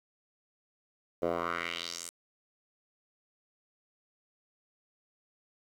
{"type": "tone with band-pass filter sweep", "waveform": "10% pulse", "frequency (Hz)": 85.2, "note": "F2", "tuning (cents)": -42, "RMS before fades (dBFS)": -35, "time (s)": [1.22, 2.1], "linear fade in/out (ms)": 10, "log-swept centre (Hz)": [520, 9200], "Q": 2.4, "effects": ["10-bit"]}